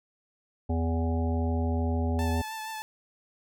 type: harmonic tone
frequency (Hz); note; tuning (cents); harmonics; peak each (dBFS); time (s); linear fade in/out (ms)
82.41; E2; 0; 1 / 3 / 5 / 7 / 9 / 10; -26 / -31 / -37 / -39 / -39 / -42; 0.69-2.42; 10
type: tone with vibrato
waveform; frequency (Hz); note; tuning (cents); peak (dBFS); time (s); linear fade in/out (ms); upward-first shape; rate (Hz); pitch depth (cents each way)
sawtooth; 877; A5; -6; -31; 2.19-2.82; 0; triangle; 6.4; 28
effects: none